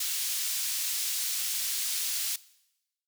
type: high-pass noise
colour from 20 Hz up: pink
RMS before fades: -31 dBFS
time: 0-2.36 s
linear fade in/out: 5 ms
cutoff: 4200 Hz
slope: 12 dB/octave
effects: noise-tail reverb RT60 0.9 s tail -20 dB re dry

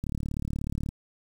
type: click train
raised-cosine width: 5 ms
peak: -19 dBFS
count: 32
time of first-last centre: 0.04-0.889 s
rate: 36.5 Hz
effects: 8-bit

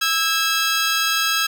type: tone pair together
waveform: 15% pulse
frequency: 1312.1 / 1630 Hz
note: E6 / G#6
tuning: -8 / -33 cents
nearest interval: major third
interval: 375 cents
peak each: -14 dBFS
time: 0.01-1.47 s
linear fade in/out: 10 ms
effects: none

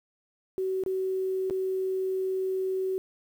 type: tone with dropouts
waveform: sine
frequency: 377.7 Hz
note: F#4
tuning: 36 cents sharp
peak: -26 dBFS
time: 0.58-2.98 s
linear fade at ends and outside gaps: 0 ms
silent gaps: 0.837-0.862 / 1.499-1.508 s
effects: 9-bit

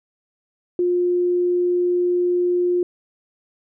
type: tone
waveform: sine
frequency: 355 Hz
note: F4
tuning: 28 cents sharp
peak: -16 dBFS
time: 0.79-2.83 s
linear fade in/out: 2 ms
effects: none

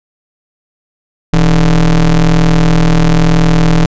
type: ring-modulated tone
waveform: square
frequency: 72.6 Hz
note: D2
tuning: 19 cents flat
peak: -3 dBFS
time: 1.33-3.86 s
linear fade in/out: 5 ms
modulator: 93.1 Hz
effects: resampled to 16000 Hz

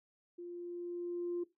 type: tone with level ramp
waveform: sine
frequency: 349.2 Hz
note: F4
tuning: in tune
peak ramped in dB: -43 to -32 dBFS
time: 0.38-1.44 s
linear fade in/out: 10 ms
effects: noise-tail reverb RT60 0.2 s tail -18 dB re dry + tanh soft clip ceiling -30 dBFS

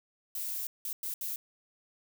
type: noise bursts at uneven times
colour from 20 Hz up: violet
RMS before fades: -36 dBFS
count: 4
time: 0.35-0.67 / 0.85-0.93 / 1.03-1.14 / 1.21-1.36 s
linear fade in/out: 2 ms
effects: none

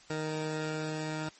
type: tone pair together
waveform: 15% pulse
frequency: 155.58 / 466.2 Hz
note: D#3 / A#4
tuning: 0 / 0 cents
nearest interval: octave + perfect fifth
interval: 1900 cents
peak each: -27 / -35 dBFS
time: 0.1-1.29 s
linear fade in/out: 2 ms
effects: white hiss -57 dBFS RMS until 1.39 s + MP3 32 kbps

